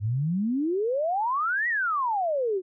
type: exponential two-way sweep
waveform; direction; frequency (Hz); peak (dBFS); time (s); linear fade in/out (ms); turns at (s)
sine; up then down; 98.1 to 1965 to 354.4; -23; 0-2.62; 50; 1.68
effects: none